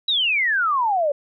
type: exponential sweep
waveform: sine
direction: down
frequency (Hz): 3950 to 554.4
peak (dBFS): -17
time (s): 0.08-1.12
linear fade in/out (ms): 5
effects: none